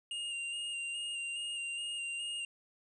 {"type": "tone with vibrato", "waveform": "square", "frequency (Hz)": 2811, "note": "F7", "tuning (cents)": 11, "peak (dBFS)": -37, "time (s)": [0.11, 2.45], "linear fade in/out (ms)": 2, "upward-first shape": "square", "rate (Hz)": 2.4, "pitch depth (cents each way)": 20, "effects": ["resampled to 22050 Hz", "12-bit"]}